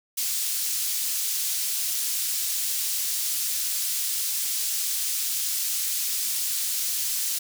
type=high-pass noise; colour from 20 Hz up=pink; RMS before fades=-27 dBFS; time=0.17-7.39 s; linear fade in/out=10 ms; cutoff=5500 Hz; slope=12 dB/octave; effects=none